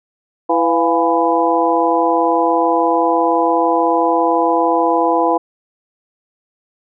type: harmonic tone with a mistuned harmonic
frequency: 166.1 Hz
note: E3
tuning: 13 cents sharp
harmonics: 2 / 3 / 4 / 5 / 6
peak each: -18 / -18 / -18 / -18 / -18 dBFS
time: 0.49-5.38 s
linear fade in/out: 10 ms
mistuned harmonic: 4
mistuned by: +74 cents
effects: none